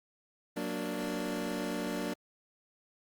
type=chord; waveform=25% pulse; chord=Gb augmented; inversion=none; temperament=equal; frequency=185 / 233.1 / 293.7 Hz; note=Gb3 / Bb3 / D4; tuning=0 / 0 / 0 cents; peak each=-35 / -34 / -33 dBFS; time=0.56-2.14 s; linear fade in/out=10 ms; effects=Opus 32 kbps

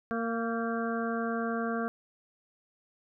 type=harmonic tone with a mistuned harmonic; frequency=230 Hz; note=A#3; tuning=23 cents flat; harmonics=1 / 2 / 3 / 5 / 6 / 7; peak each=-32 / -35 / -37 / -39 / -40 / -40 dBFS; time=0.11-1.88 s; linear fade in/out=0 ms; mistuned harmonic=7; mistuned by=-35 cents; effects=none

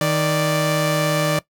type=tone pair together; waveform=sawtooth; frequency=156.19 / 587.3 Hz; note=D#3 / D5; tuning=+7 / 0 cents; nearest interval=octave + major seventh; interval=2293 cents; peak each=-16 dBFS; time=0.01-1.39 s; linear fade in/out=2 ms; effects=noise-tail reverb RT60 0.1 s tail -18 dB re dry

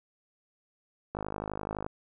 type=click train; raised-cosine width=1 ms; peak=-20 dBFS; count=38; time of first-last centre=1.15-1.864 s; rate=51.8 Hz; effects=none

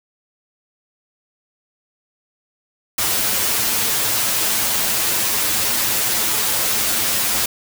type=noise with comb filter; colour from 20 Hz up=white; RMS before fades=-19 dBFS; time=2.98-7.46 s; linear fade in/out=5 ms; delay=9.2 ms; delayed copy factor=+0.85; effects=none

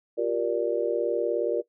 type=chord; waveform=sine; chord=G minor seventh; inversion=third; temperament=just; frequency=352.8 / 392 / 470.4 / 588 Hz; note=F4 / G4 / Bb4 / D5; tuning=+18 / 0 / +16 / +2 cents; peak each=-29 / -32 / -26 / -29 dBFS; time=0.17-1.62 s; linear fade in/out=20 ms; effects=noise-tail reverb RT60 0.1 s tail -17 dB re dry

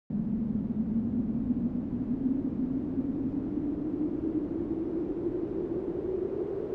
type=noise with band-pass filter sweep; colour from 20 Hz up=brown; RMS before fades=-31 dBFS; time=0.1-6.74 s; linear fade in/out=0 ms; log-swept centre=210 to 390 Hz; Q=8.7; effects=none

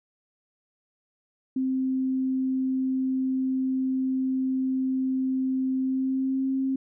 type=tone with pitch glide; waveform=sine; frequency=261.6 to 266.2 Hz; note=C4 to C4; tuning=0 to +30 cents; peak=-23 dBFS; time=1.56-6.76 s; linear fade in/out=5 ms; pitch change=+30 cents; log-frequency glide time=5.79-6.46 s; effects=none

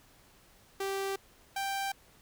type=tone pair in turn; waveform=sawtooth; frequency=390.7 / 785.2 Hz; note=G4 / G5; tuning=-6 / +3 cents; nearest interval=octave; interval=1209 cents; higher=second; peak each=-28 dBFS; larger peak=neither; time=0.8-1.16 / 1.56-1.92 s; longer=neither; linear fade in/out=5 ms; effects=pink hiss -61 dBFS RMS until 2.21 s

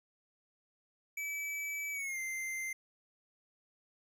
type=tone with pitch glide; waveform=square; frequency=2300 to 2085 Hz; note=D7 to C7; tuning=-37 to -7 cents; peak=-37 dBFS; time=1.17-2.73 s; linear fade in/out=5 ms; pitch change=-170 cents; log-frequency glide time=1.92-2.19 s; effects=none

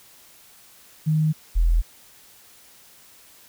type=tone pair in turn; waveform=sine; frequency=155.56 / 41.54 Hz; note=D#3 / E1; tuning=0 / +14 cents; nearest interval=octave + major seventh; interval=2286 cents; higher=first; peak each=-17 / -15 dBFS; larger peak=second; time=1.06-1.33 / 1.55-1.82 s; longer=neither; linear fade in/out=20 ms; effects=white hiss -51 dBFS RMS until 3.48 s

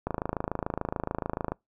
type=click train; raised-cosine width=1 ms; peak=-15 dBFS; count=40; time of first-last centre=0.07-1.52 s; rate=26.9 Hz; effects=noise-tail reverb RT60 0.2 s tail -26 dB re dry

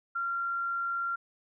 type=tone; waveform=sine; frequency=1379 Hz; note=F6; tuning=22 cents flat; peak=-29 dBFS; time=0.15-1.16 s; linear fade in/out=10 ms; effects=none

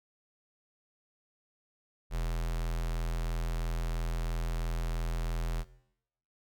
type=tone with notch filter; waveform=square; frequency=41.5 Hz; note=E1; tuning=12 cents sharp; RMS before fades=-32 dBFS; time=2.1-5.65 s; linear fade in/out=50 ms; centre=260 Hz; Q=1.8; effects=noise-tail reverb RT60 0.8 s tail -19 dB re dry

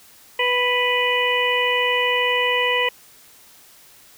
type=harmonic tone; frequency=493.9 Hz; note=B4; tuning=in tune; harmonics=1 / 2 / 4 / 5 / 6; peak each=-23 / -24 / -22 / -25 / -24 dBFS; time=0.39-2.89 s; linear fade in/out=5 ms; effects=white hiss -49 dBFS RMS until 4.17 s

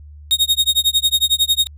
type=tone with tremolo; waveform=40% pulse; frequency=3729 Hz; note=A#7; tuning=in tune; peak=-9 dBFS; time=0.31-1.67 s; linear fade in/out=0 ms; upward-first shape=sine; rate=11 Hz; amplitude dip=100%; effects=added 74 Hz sine -36 dBFS peak until 1.77 s

